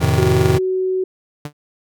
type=chord; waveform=square; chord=F dominant seventh; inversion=none; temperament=just; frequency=87.31 / 109.13 / 130.96 / 157.15 Hz; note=F2 / A2 / C3 / Eb3; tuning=0 / -14 / +2 / +18 cents; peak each=-20 dBFS; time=0-0.59 s; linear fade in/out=20 ms
type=tone; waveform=sine; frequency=373.7 Hz; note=F#4; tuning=17 cents sharp; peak=-16 dBFS; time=0.18-1.04 s; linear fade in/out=5 ms
type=tone with exponential decay; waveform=sawtooth; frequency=147.2 Hz; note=D3; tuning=4 cents sharp; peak=-20 dBFS; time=1.45-1.53 s; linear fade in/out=5 ms; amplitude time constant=17 ms
effects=none